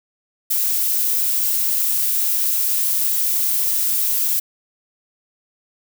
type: noise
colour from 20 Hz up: violet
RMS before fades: -19 dBFS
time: 0.5-4.4 s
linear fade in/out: 10 ms
effects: none